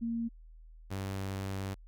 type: tone pair in turn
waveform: sine / sawtooth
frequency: 231.1 / 96.92 Hz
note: A#3 / G2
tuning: -15 / -19 cents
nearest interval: octave + minor third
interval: 1504 cents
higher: first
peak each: -31 / -31 dBFS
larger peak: neither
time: 0.01-0.29 / 0.9-1.75 s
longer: second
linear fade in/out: 20 ms
effects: added 40 Hz sine -50 dBFS peak until 1.87 s